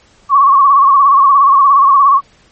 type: tone with vibrato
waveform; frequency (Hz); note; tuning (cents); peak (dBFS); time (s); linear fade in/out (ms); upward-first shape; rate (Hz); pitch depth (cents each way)
sine; 1108.7; C#6; 0; -4; 0.29-2.21; 50; sine; 17; 74
effects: pink hiss -48 dBFS RMS until 2.51 s + MP3 32 kbps